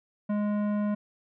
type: tone with tanh clipping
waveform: sine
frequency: 207.7 Hz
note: G#3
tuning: in tune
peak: -27 dBFS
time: 0.29-0.95 s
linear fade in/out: 10 ms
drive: 14 dB
effects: none